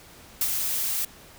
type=noise with ADSR envelope; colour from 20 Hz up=blue; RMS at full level=-23 dBFS; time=0.41-1.05 s; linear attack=3 ms; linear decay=59 ms; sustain=-4 dB; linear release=4 ms; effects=pink hiss -49 dBFS RMS until 1.38 s